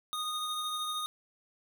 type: tone pair together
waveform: square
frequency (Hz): 1237 / 3698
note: D#6 / A#7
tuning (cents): -10 / -15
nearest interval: octave + perfect fifth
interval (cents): 1895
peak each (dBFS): -36 / -37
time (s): 0.13-1.06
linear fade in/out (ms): 0
effects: none